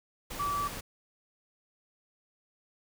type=tone in noise; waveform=sine; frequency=1154 Hz; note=D6; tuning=31 cents flat; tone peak=-29 dBFS; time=0.39-0.68 s; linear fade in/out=10 ms; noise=pink; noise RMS=-40 dBFS; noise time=0.3-0.81 s; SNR=+8 dB; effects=none